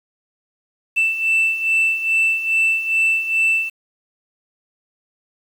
sine beating tone pair, 2658 / 2660.4 Hz, E7 / E7, +14 / +15 cents, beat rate 2.4 Hz, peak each -20 / -15 dBFS, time 0.96-3.7 s, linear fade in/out 20 ms, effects tanh soft clip ceiling -11 dBFS + 7-bit

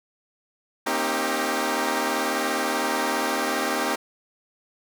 10% pulse chord, C minor seventh, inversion third, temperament equal with one note detuned, 233.1 / 268.2 / 311.1 / 392 Hz, Bb3 / C4 / Eb4 / G4, 0 / +43 / 0 / 0 cents, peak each -22 / -20 / -20 / -20 dBFS, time 0.86-3.96 s, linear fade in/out 10 ms, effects none

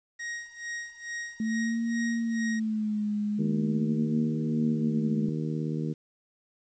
45% pulse tone with tremolo, 1881 Hz, A#6, 15 cents sharp, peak -32 dBFS, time 0.19-2.6 s, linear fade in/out 10 ms, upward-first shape sine, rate 2.3 Hz, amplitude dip 85%
sine tone with vibrato, 220 Hz, A3, in tune, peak -26 dBFS, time 1.4-5.29 s, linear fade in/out 2 ms, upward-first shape sine, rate 0.41 Hz, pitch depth 93 cents each way
harmonic tone, 77.78 Hz, D#2, in tune, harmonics 2 / 3 / 4 / 5 / 6, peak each -30 / -34 / -36 / -40 / -42 dBFS, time 3.38-5.94 s, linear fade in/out 20 ms
effects resampled to 16000 Hz + 10-bit

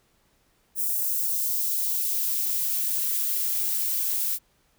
violet noise with high-pass filter sweep, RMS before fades -26 dBFS, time 0.75-4.39 s, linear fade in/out 50 ms, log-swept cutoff 8100 to 430 Hz, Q 0.84, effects pink hiss -66 dBFS RMS until 4.78 s

